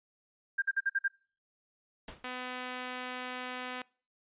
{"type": "tone bursts", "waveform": "sine", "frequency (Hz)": 1595, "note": "G6", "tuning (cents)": 30, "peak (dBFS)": -26, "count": 6, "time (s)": [0.58, 1.081], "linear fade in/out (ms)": 10, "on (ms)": 41, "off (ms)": 51}
{"type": "noise with exponential decay", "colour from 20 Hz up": "pink", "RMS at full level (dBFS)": -40, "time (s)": [2.08, 2.3], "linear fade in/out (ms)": 2, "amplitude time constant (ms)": 46}
{"type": "tone", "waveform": "5% pulse", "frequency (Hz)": 251.8, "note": "B3", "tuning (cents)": 34, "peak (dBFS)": -26, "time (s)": [2.24, 3.82], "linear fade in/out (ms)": 2}
{"effects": ["noise-tail reverb RT60 0.4 s tail -24 dB re dry", "resampled to 8000 Hz"]}